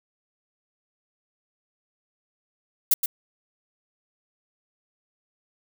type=noise with echo; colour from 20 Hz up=violet; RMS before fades=-17 dBFS; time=2.91-2.94 s; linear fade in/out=5 ms; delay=120 ms; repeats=1; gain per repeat=-7 dB; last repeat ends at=3.06 s; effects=none